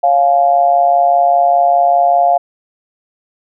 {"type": "tone with amplitude modulation", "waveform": "sine", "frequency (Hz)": 701, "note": "F5", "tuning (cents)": 6, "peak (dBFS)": -4, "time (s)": [0.03, 2.38], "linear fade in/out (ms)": 10, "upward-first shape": "sine", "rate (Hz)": 145, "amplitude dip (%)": 75, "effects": []}